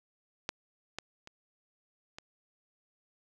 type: clicks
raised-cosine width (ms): 0.2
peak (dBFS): -15 / -19 / -30 / -26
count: 4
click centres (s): 0.491 / 0.986 / 1.274 / 2.185
effects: none